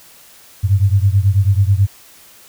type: beating tone pair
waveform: sine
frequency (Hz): 95.1 / 104.3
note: F#2 / G#2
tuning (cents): +48 / +8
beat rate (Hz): 9.2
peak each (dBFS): -12 / -14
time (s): 0.63-1.87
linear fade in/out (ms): 20
effects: white hiss -44 dBFS RMS until 2.48 s